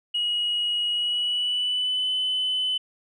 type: tone with pitch glide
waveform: sine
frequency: 2900 to 3020 Hz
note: F#7 to F#7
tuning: -35 to +35 cents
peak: -21 dBFS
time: 0.14-2.78 s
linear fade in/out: 10 ms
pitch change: +70 cents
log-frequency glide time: 0.92-2.1 s
effects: tanh soft clip ceiling -19 dBFS

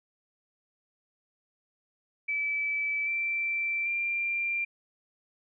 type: tone with pitch steps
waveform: sine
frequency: 2307 / 2342 / 2377 Hz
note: D7 / D7 / D7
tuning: -31 / -5 / +20 cents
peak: -27 dBFS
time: 2.28-4.65 s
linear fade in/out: 10 ms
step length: 790 ms
effects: none

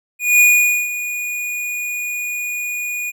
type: tone with ADSR envelope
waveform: square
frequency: 2452 Hz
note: D#7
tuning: 26 cents flat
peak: -8 dBFS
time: 0.19-3.12 s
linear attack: 210 ms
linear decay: 480 ms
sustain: -14 dB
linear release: 30 ms
effects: none

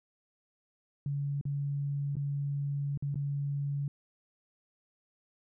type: tone with dropouts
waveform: sine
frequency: 141.8 Hz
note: C#3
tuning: 40 cents sharp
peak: -30 dBFS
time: 1.06-3.88 s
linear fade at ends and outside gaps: 2 ms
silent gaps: 1.412-1.453 / 2.155-2.167 / 2.975-3.024 / 3.144-3.156 s
effects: none

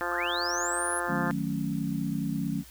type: harmonic tone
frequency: 174.61 Hz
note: F3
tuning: in tune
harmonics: 2 / 3 / 4 / 5 / 6 / 7 / 8 / 9 / 10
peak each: -37 / -37 / -37 / -37 / -37 / -37 / -37 / -37 / -37 dBFS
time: 0.01-1.31 s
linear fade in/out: 0 ms
type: linear sweep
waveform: sine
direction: up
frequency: 1062 to 10950 Hz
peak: -31 dBFS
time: 0.11-1 s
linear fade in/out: 10 ms
type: chord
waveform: sine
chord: D# half-diminished seventh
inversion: none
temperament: equal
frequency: 155.56 / 185 / 220 / 277.2 Hz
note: D#3 / F#3 / A3 / C#4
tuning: 0 / 0 / 0 / 0 cents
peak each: -33 dBFS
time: 1.07-2.64 s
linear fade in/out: 50 ms
effects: added 60 Hz sine -52 dBFS peak until 2.7 s + white hiss -52 dBFS RMS until 2.7 s

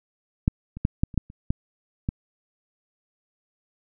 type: clicks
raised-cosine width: 5 ms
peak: -6 / -23 / -8 / -7 / -27 / -8 / -30 / -10 / -12 dBFS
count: 9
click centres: 0.479 / 0.77 / 0.851 / 1.035 / 1.142 / 1.177 / 1.301 / 1.505 / 2.089 s
effects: none

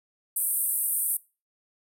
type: band-pass noise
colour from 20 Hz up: pink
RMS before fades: -27 dBFS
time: 0.36-1.17 s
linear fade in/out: 5 ms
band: 8600 to 15000 Hz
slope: 96 dB/octave
effects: noise-tail reverb RT60 0.3 s tail -21 dB re dry

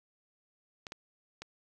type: clicks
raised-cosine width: 0.2 ms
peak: -24 / -24 / -25 dBFS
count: 3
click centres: 0.868 / 0.921 / 1.42 s
effects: none

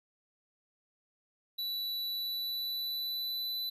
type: tone with pitch glide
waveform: square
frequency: 3951 to 3992 Hz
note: B7 to B7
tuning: 0 to +18 cents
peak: -34 dBFS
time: 1.58-3.7 s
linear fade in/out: 10 ms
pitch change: +18 cents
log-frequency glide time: 2.07-3.57 s
effects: none

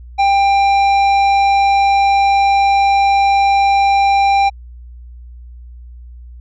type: tone with tanh clipping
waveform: sine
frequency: 793 Hz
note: G5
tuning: 20 cents sharp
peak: -11 dBFS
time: 0.18-4.5 s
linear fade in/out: 20 ms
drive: 12 dB
effects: added 60 Hz sine -32 dBFS peak until 6.4 s + resampled to 16000 Hz

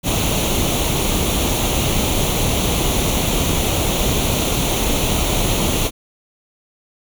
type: noise with comb filter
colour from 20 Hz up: pink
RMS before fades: -18 dBFS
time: 0.03-5.91 s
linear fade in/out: 50 ms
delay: 0.3 ms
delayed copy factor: +0.65
effects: none

